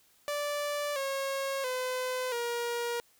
sawtooth tone with pitch steps, 584 / 544.9 / 508.4 / 474.4 Hz, D5 / C#5 / C5 / A#4, -10 / -30 / -50 / +30 cents, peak -27 dBFS, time 0.28-3 s, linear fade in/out 0 ms, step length 680 ms, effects white hiss -65 dBFS RMS until 3.19 s

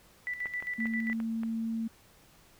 sine tone with tremolo, 1975.5 Hz, B6, in tune, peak -31 dBFS, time 0.27-1.13 s, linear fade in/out 0 ms, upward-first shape square, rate 7.5 Hz, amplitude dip 65%
clicks, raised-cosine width 0.5 ms, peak -28 dBFS, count 6, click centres 0.457 / 0.625 / 0.856 / 1.099 / 1.202 / 1.434 s
sine tone, 226 Hz, A3, 47 cents sharp, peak -30 dBFS, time 0.78-1.88 s, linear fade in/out 10 ms
effects pink hiss -60 dBFS RMS until 2.59 s

